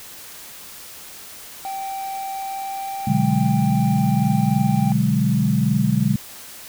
triangle tone with pitch glide, 778 to 787.9 Hz, G5 to G5, -13 to +9 cents, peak -24 dBFS, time 1.65-4.92 s, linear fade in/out 0 ms, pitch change +22 cents, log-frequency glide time 2.34-3.5 s
sine chord, G# half-diminished seventh, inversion first, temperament equal, 123.47 / 146.83 / 185 / 207.7 Hz, B2 / D3 / F#3 / G#3, 0 / 0 / 0 / 0 cents, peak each -22 / -21 / -22 / -20 dBFS, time 3.07-6.16 s, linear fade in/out 5 ms
effects white hiss -39 dBFS RMS until 6.68 s

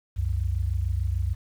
sine tone pair together, 65.41 / 92.18 Hz, C2 / F#2, 0 / -6 cents, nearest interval tritone, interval 594 cents, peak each -26 dBFS, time 0.16-1.35 s, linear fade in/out 20 ms, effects 9-bit

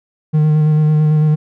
triangle tone with vibrato, 153.2 Hz, D#3, 27 cents flat, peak -7 dBFS, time 0.33-1.36 s, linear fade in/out 20 ms, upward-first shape square, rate 9 Hz, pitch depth 15 cents each way, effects none

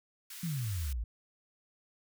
white high-pass noise, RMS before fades -46 dBFS, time 0.3-0.93 s, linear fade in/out 5 ms, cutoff 1200 Hz, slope 24 dB/octave
sine exponential sweep, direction down, 179.8 to 51.91 Hz, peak -32 dBFS, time 0.43-1.04 s, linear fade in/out 5 ms
effects none

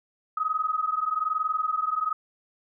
sine tone pair together, 1252 / 1273.1 Hz, D#6 / D#6, +10 / +39 cents, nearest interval unison, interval 29 cents, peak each -27 dBFS, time 0.37-2.13 s, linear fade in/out 5 ms, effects none

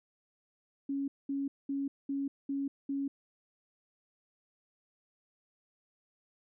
sine tone bursts, 277.2 Hz, C#4, in tune, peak -31 dBFS, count 6, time 0.89-3.08 s, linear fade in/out 5 ms, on 190 ms, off 210 ms, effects none

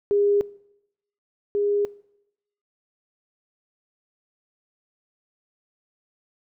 sine tone pair in turn, 406.9 / 408.8 Hz, G#4 / G#4, -35 / -27 cents, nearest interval unison, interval 8 cents, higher second, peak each -17 / -20 dBFS, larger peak first, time 0.11-0.41 / 1.55-1.85 s, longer neither, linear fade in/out 0 ms, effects noise-tail reverb RT60 0.8 s tail -21 dB re dry

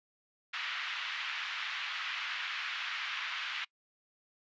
white band-pass noise, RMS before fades -38 dBFS, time 0.53-3.65 s, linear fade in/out 10 ms, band 1200 to 3200 Hz, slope 24 dB/octave, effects noise-tail reverb RT60 0.1 s tail -25 dB re dry + resampled to 16000 Hz

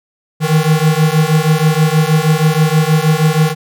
square beating tone pair, 153.3 / 159.6 Hz, D#3 / D#3, -25 / +44 cents, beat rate 6.3 Hz, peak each -13 dBFS, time 0.4-3.55 s, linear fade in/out 50 ms, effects none

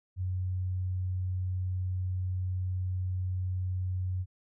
sine tone, 92.1 Hz, F#2, 7 cents flat, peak -29 dBFS, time 0.16-4.26 s, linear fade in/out 50 ms, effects none

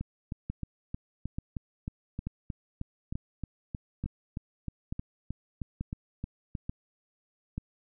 two click trains, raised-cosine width 5 ms, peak -22 / -21 dBFS, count 22 / 9, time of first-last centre 0.01-6.552 / 0.5-7.58 s, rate 3.21 / 1.13 Hz, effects none

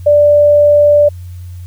sine tone, 587.3 Hz, D5, in tune, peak -4 dBFS, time 0.06-1.09 s, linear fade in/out 10 ms, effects added 89 Hz sine -25 dBFS peak until 1.66 s + white hiss -49 dBFS RMS until 1.66 s

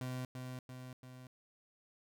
30% pulse tone with echo, 127.4 Hz, C3, 46 cents flat, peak -36 dBFS, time 0.01-0.25 s, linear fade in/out 2 ms, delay 340 ms, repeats 3, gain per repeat -4 dB, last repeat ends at 1.27 s, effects none

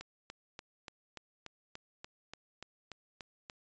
click train, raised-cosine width 0.2 ms, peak -27 dBFS, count 13, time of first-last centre 0.01-3.498 s, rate 3.44 Hz, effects resampled to 16000 Hz

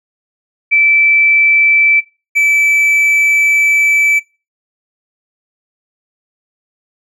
sine / triangle tone pair in turn, 2322 / 2312 Hz, D7 / D7, -20 / -28 cents, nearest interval unison, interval 8 cents, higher first, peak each -6 dBFS, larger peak neither, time 0.71-2.01 / 2.35-4.2 s, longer second, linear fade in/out 20 ms, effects noise-tail reverb RT60 0.3 s tail -22 dB re dry

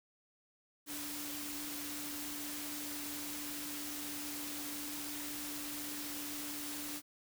sine tone in noise, 293.7 Hz, D4, in tune, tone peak -46 dBFS, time 0.86-7.02 s, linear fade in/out 50 ms, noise white, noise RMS -43 dBFS, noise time 0.86-7.02 s, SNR -6 dB, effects none

